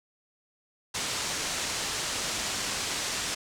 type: low-pass noise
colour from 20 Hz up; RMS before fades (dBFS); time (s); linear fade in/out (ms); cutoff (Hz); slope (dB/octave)
white; -32; 0.94-3.35; 10; 7900; 24
effects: none